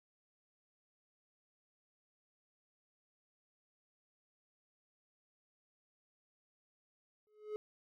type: tone with exponential growth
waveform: triangle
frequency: 424.3 Hz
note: G#4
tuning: 37 cents sharp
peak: -33 dBFS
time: 7.27-7.56 s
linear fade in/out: 0 ms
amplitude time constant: 61 ms
effects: none